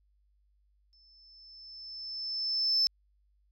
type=tone with exponential growth; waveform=sine; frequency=5274 Hz; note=E8; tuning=in tune; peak=-21 dBFS; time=0.93-2.87 s; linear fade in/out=0 ms; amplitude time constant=420 ms; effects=tanh soft clip ceiling -19 dBFS + added 50 Hz sine -66 dBFS peak until 3.51 s